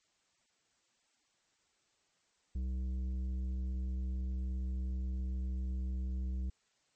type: tone with tanh clipping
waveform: sine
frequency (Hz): 63.8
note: C2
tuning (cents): -43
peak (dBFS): -35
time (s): 2.55-6.5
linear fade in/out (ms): 5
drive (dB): 9
effects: white hiss -75 dBFS RMS until 6.95 s + MP3 32 kbps